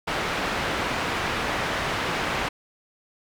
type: low-pass noise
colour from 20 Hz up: white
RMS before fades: -27 dBFS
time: 0.07-2.49 s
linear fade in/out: 10 ms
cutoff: 2000 Hz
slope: 12 dB/octave
effects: none